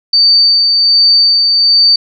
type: tone with tremolo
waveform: sine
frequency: 4592 Hz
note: D8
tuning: 40 cents flat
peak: -4 dBFS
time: 0.13-1.96 s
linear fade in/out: 5 ms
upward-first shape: sine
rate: 1.3 Hz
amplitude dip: 30%
effects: none

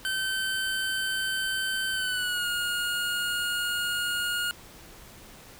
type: tone with pitch glide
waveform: 25% pulse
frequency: 1541 to 1429.5 Hz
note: G6 to F6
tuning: -30 to +40 cents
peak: -23 dBFS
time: 0.05-4.51 s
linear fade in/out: 0 ms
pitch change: -130 cents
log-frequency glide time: 1.93-2.46 s
effects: pink hiss -49 dBFS RMS until 5.59 s

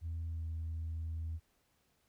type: tone with pitch glide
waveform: sine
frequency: 82.41 to 81.04 Hz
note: E2 to E2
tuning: 0 to -29 cents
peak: -35 dBFS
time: 0.01-1.4 s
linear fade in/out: 50 ms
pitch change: -29 cents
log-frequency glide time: 0.27-0.42 s
effects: tanh soft clip ceiling -34 dBFS + pink hiss -75 dBFS RMS until 2.08 s

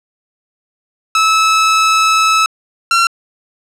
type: tone pair in turn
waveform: sawtooth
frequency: 1302 / 1363.4 Hz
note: E6 / F6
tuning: -22 / -42 cents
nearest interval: minor second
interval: 80 cents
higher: second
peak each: -5 dBFS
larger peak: neither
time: 1.15-2.46 / 2.91-3.07 s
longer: first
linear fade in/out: 2 ms
effects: low-pass 8000 Hz 12 dB/octave

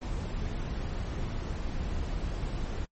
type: noise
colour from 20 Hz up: brown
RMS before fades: -33 dBFS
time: 0.01-2.86 s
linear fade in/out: 20 ms
effects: noise-tail reverb RT60 0.1 s tail -26 dB re dry + MP3 32 kbps

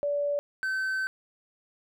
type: tone pair in turn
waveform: sine / triangle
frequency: 577 / 1536.3 Hz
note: D5 / G6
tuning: -31 / -35 cents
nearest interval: octave + perfect fourth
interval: 1696 cents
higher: second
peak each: -25 dBFS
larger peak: neither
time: 0.03-0.39 / 0.63-1.07 s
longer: second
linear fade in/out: 0 ms
effects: none

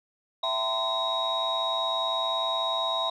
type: tone cluster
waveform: sine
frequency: 663 / 773 / 912 / 1028 / 3791 Hz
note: E5 / G5 / A#5 / C6 / A#7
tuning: +10 / -24 / -38 / -31 / +28 cents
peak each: -30 / -35 / -35 / -30 / -28 dBFS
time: 0.43-3.1 s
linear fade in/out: 5 ms
effects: tanh soft clip ceiling -18 dBFS

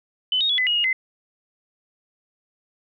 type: tone with pitch steps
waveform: sine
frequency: 3022 / 3729 / 3390 / 2013 / 2886 / 2861 / 2053 Hz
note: F#7 / A#7 / G#7 / B6 / F#7 / F7 / C7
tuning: +36 / 0 / +35 / +33 / -44 / +41 / -33 cents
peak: -18 dBFS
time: 0.32-0.929 s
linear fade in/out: 2 ms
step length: 87 ms
effects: none

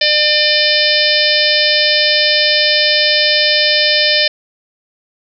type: harmonic tone with a mistuned harmonic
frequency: 600 Hz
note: D5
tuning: 37 cents sharp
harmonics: 1 / 3 / 4 / 5 / 6 / 7 / 8 / 9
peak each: -18 / -18 / -18 / -18 / -18 / -18 / -18 / -18 dBFS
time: 0.01-4.28 s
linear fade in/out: 5 ms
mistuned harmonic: 9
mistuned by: -41 cents
effects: none

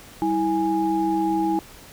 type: tone cluster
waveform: sine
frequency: 194.4 / 324.7 / 828 Hz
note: G3 / E4 / G#5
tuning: -14 / -26 / -5 cents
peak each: -30 / -21 / -24 dBFS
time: 0.22-1.59 s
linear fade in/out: 0 ms
effects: pink hiss -45 dBFS RMS until 1.92 s

